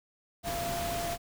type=tone in noise; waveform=sine; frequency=688 Hz; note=F5; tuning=26 cents flat; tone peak=-33 dBFS; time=0.43-1.18 s; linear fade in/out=50 ms; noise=pink; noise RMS=-36 dBFS; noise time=0.43-1.18 s; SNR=0 dB; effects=none